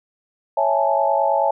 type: chord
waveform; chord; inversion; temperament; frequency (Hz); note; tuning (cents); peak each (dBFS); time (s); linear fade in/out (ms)
sine; A major seventh; first; equal; 554.4 / 659.3 / 830.6 / 880; C#5 / E5 / G#5 / A5; 0 / 0 / 0 / 0; -21; 0.57-1.51; 5
effects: none